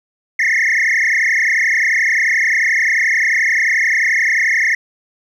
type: tone with frequency modulation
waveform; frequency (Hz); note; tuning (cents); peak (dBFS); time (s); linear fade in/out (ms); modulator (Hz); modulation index
sine; 1975.5; B6; 0; -9; 0.39-4.75; 5; 31.4; 6.4
effects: tanh soft clip ceiling -11 dBFS + 8-bit